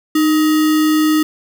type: tone with sample-and-hold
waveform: sine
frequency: 308.7 Hz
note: D#4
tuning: 14 cents flat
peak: -10 dBFS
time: 0.15-1.23 s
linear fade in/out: 5 ms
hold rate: 1575 Hz
effects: none